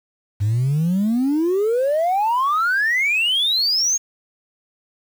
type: exponential sweep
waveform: sine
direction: up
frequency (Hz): 98.4 to 6645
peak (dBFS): -14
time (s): 0.4-3.98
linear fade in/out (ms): 20
effects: tanh soft clip ceiling -14 dBFS + 7-bit